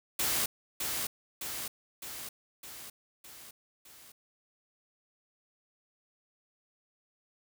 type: noise with echo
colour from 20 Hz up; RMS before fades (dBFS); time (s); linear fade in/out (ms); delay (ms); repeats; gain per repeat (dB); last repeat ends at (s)
white; -30; 0.19-0.46; 5; 610; 6; -4; 4.12
effects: none